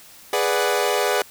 sawtooth chord, G# half-diminished seventh, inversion none, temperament equal, 415.3 / 493.9 / 587.3 / 740 Hz, G#4 / B4 / D5 / F#5, 0 / 0 / 0 / 0 cents, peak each -19 / -20 / -21 / -22 dBFS, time 0.33-1.22 s, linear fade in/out 2 ms, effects white hiss -46 dBFS RMS until 1.3 s

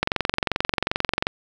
click train, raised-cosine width 0.3 ms, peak -4 dBFS, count 29, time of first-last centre 0.03-1.269 s, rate 22.6 Hz, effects 7-bit

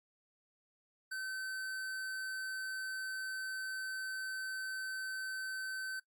sine tone with hard clipping, 1534 Hz, G6, 38 cents flat, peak -40 dBFS, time 1.11-6 s, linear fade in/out 10 ms, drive 16 dB, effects noise-tail reverb RT60 0.1 s tail -18 dB re dry + Opus 48 kbps

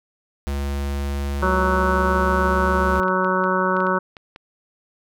square tone with pitch glide, 70.2 to 71.1 Hz, C#2 to C#2, +22 to +45 cents, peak -23 dBFS, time 0.47-3 s, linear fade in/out 0 ms, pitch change +23 cents, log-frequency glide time 1.37-2.4 s
harmonic tone, 186.1 Hz, F#3, 10 cents sharp, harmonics 1 / 2 / 3 / 5 / 6 / 7 / 8, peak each -25 / -25 / -25 / -25 / -25 / -25 / -25 dBFS, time 1.42-3.99 s, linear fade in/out 10 ms
clicks, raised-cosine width 0.3 ms, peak -23 dBFS, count 10, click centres 2.957 / 3.033 / 3.082 / 3.246 / 3.44 / 3.767 / 3.804 / 3.868 / 4.168 / 4.361 s
effects none

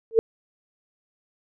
sine tone with exponential growth, 449.9 Hz, A4, 39 cents sharp, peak -8 dBFS, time 0.11-0.19 s, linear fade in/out 0 ms, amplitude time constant 17 ms, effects none

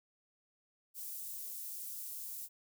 white high-pass noise, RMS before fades -44 dBFS, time 0.94-2.49 s, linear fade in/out 50 ms, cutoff 9300 Hz, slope 12 dB/octave, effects none

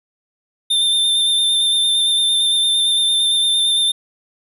square tone with vibrato, 3586 Hz, A7, 32 cents sharp, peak -14 dBFS, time 0.7-3.92 s, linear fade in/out 10 ms, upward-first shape square, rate 8.8 Hz, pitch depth 16 cents each way, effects none

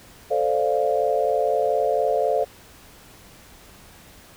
sine chord, D minor seventh, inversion second, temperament equal, 440 / 523.3 / 587.3 / 698.5 Hz, A4 / C5 / D5 / F5, 0 / 0 / 0 / 0 cents, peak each -24 dBFS, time 0.3-2.45 s, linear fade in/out 20 ms, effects pink hiss -48 dBFS RMS until 4.36 s

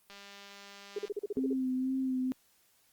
click train, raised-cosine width 0.2 ms, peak -33 dBFS, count 197, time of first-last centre 0.1-1.08 s, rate 200 Hz
sine tone bursts, 410.8 Hz, G#4, 19 cents flat, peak -31 dBFS, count 9, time 0.96-1.532 s, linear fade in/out 5 ms, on 28 ms, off 40 ms
sine tone with vibrato, 260.2 Hz, C4, 9 cents flat, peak -29 dBFS, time 1.37-2.32 s, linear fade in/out 0 ms, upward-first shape sine, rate 2.1 Hz, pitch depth 28 cents each way
effects white hiss -68 dBFS RMS until 2.92 s + Opus 32 kbps

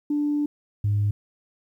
sine tone pair in turn, 293.7 / 103.09 Hz, D4 / G#2, 0 / -12 cents, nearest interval octave + tritone, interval 1812 cents, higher first, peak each -20 / -18 dBFS, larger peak second, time 0.1-0.46 / 0.84-1.11 s, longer first, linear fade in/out 5 ms, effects tanh soft clip ceiling -16 dBFS + 10-bit

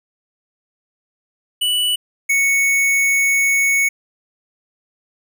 square tone pair in turn, 2960 / 2217 Hz, F#7 / C#7, 0 / 0 cents, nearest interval perfect fourth, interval 500 cents, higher first, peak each -16 / -14 dBFS, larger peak second, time 1.61-1.96 / 2.29-3.89 s, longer second, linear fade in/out 10 ms, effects none

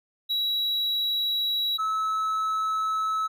triangle tone pair in turn, 3889 / 1297.8 Hz, B7 / E6, -27 / -27 cents, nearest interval octave + perfect fifth, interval 1900 cents, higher first, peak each -22 / -22 dBFS, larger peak neither, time 0.29-1.78 / 1.78-3.28 s, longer second, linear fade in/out 20 ms, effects none

